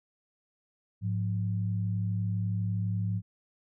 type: tone pair together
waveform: sine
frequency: 105.7 / 177.77 Hz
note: G#2 / F3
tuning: +31 / +31 cents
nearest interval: major sixth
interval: 900 cents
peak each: -28 / -34 dBFS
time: 1.01-3.22 s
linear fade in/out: 50 ms
effects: none